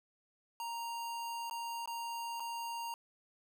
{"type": "tone with dropouts", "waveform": "square", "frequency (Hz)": 932.3, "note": "A#5", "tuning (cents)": 0, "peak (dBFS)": -39, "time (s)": [0.6, 2.94], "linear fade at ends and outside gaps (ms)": 1, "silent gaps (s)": [[1.498, 1.51], [1.858, 1.875], [2.398, 2.403]], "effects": []}